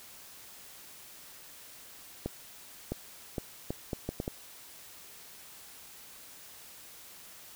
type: accelerating click train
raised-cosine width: 2 ms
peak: -19 dBFS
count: 8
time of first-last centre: 2.26-4.279 s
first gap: 660 ms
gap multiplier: 0.7
effects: white hiss -51 dBFS RMS until 7.55 s